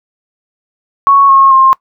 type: tone with pitch steps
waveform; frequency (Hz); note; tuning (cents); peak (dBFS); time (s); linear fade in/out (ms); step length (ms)
sine; 1108.7 / 1085.3 / 1062.3; C#6 / C#6 / C6; 0 / -37 / +26; -3; 1.07-1.73; 0; 220
effects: noise-tail reverb RT60 0.1 s tail -22 dB re dry